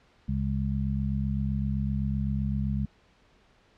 harmonic tone, 67.8 Hz, C#2, 38 cents flat, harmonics 1 / 2 / 3, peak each -30 / -30 / -30 dBFS, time 0.28-2.86 s, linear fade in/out 10 ms, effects pink hiss -62 dBFS RMS until 3.77 s + low-pass 4000 Hz 12 dB/octave

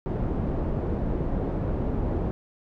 pink low-pass noise, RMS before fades -27 dBFS, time 0.06-2.31 s, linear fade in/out 0 ms, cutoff 510 Hz, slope 12 dB/octave, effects none

